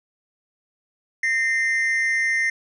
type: tone pair together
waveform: triangle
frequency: 1833.7 / 2079 Hz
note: A#6 / C7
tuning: -29 / -12 cents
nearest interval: major second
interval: 217 cents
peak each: -20 dBFS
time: 1.23-2.5 s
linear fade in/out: 5 ms
effects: resampled to 24000 Hz